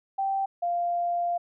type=tone pair in turn; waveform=sine; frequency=780 / 695.8 Hz; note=G5 / F5; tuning=-9 / -7 cents; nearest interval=major second; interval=198 cents; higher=first; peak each=-24 dBFS; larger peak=neither; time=0.18-0.46 / 0.62-1.38 s; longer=second; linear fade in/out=10 ms; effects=none